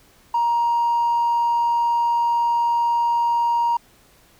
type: tone with hard clipping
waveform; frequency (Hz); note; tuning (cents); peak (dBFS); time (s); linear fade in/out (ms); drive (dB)
sine; 941; A#5; +16; -17; 0.34-3.77; 5; 1
effects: pink hiss -54 dBFS RMS until 4.39 s